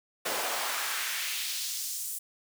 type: noise with high-pass filter sweep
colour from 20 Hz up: pink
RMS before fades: -33 dBFS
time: 0.25-2.19 s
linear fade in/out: 10 ms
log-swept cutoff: 480 to 9400 Hz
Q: 1.2
effects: none